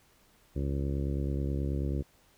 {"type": "harmonic tone", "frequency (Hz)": 69.3, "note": "C#2", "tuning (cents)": 0, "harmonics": [1, 2, 3, 4, 5, 6, 7, 8], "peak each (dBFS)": [-31, -34, -40, -39, -40, -46, -46, -49], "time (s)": [0.55, 2.03], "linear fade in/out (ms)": 20, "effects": ["pink hiss -64 dBFS RMS until 2.37 s"]}